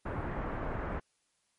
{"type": "low-pass noise", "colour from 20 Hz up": "pink", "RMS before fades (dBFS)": -36, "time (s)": [0.05, 1], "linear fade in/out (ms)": 10, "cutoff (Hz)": 1700, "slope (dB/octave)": 24, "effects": ["white hiss -75 dBFS RMS until 1.58 s", "MP3 48 kbps"]}